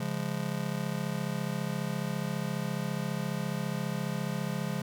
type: chord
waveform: square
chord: Db major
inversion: none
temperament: just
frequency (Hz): 138.59 / 173.24 / 207.9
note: Db3 / F3 / Ab3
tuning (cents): 0 / -14 / +2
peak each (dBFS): -36 / -35 / -37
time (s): 0-4.82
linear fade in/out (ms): 5
effects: none